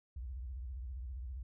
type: tone with vibrato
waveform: sine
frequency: 63 Hz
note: B1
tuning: 35 cents sharp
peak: -40 dBFS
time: 0.16-1.43 s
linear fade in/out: 5 ms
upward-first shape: sine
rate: 15 Hz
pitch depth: 230 cents each way
effects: none